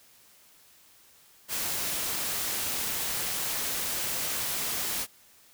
white noise, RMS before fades -31 dBFS, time 1.48-5.07 s, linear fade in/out 50 ms, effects white hiss -58 dBFS RMS until 5.53 s

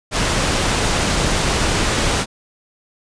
pink low-pass noise, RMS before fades -18 dBFS, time 0.11-2.26 s, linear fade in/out 50 ms, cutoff 9100 Hz, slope 12 dB/octave, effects resampled to 22050 Hz

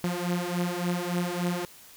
sawtooth beating tone pair, 174.61 / 178.11 Hz, F3 / F3, 0 / +34 cents, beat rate 3.5 Hz, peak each -26 dBFS, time 0.04-1.65 s, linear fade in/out 0 ms, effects white hiss -51 dBFS RMS until 1.96 s

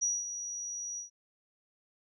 sine tone with ADSR envelope, 5800 Hz, F#8, 35 cents flat, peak -26 dBFS, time 0.01-1.1 s, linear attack 20 ms, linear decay 210 ms, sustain -10 dB, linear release 120 ms, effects none

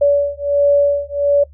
sine beating tone pair, 571 / 572.4 Hz, D5 / D5, -49 / -45 cents, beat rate 1.4 Hz, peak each -14 dBFS, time 0.01-1.44 s, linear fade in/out 10 ms, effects noise-tail reverb RT60 0.1 s tail -18 dB re dry + added 72 Hz sine -39 dBFS peak until 1.53 s

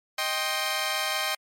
10% pulse chord, C minor, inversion first, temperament equal with one note detuned, 622.3 / 784 / 1060.5 Hz, Eb5 / G5 / C6, 0 / 0 / +23 cents, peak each -22 dBFS, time 0.18-1.35 s, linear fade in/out 5 ms, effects MP3 64 kbps

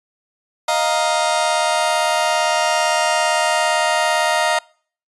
sawtooth chord, Eb suspended second, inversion none, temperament just, 622.3 / 700 / 933.4 Hz, Eb5 / F5 / Bb5, 0 / +4 / +2 cents, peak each -16 dBFS, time 0.68-4.59 s, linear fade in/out 5 ms, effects noise-tail reverb RT60 0.5 s tail -26 dB re dry + resampled to 24000 Hz

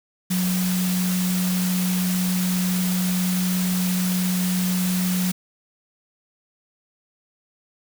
sine tone in noise, 182.6 Hz, F#3, 23 cents flat, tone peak -20 dBFS, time 0.3-5.32 s, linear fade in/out 10 ms, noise white, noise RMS -29 dBFS, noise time 0.3-5.32 s, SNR +6 dB, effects none

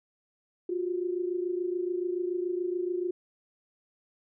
sine tone pair together, 352.7 / 379.7 Hz, F4 / F#4, +17 / +45 cents, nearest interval minor second, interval 128 cents, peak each -29 / -34 dBFS, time 0.69-3.11 s, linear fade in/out 5 ms, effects none

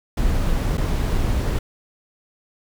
brown noise with dropouts, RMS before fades -20 dBFS, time 0.17-1.59 s, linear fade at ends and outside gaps 5 ms, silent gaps 0.773-0.778 s, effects none

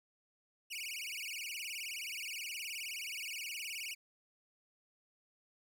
sawtooth tone with vibrato, 2549 Hz, D#7, 41 cents sharp, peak -37 dBFS, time 0.7-3.95 s, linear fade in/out 20 ms, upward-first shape sine, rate 19 Hz, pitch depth 260 cents each way, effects 13-bit

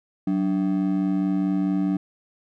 triangle ring-modulated tone, 239 Hz, A#3, 43 cents sharp, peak -15 dBFS, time 0.27-1.97 s, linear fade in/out 5 ms, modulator 52.3 Hz, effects none

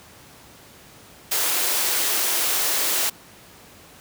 white high-pass noise, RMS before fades -22 dBFS, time 1.31-3.1 s, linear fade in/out 10 ms, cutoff 290 Hz, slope 48 dB/octave, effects pink hiss -47 dBFS RMS until 4 s + high-pass 80 Hz 12 dB/octave

